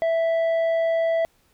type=tone with tanh clipping; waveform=sine; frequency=659.3 Hz; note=E5; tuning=in tune; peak=-20 dBFS; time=0.02-1.25 s; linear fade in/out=0 ms; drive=6 dB; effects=pink hiss -63 dBFS RMS until 1.53 s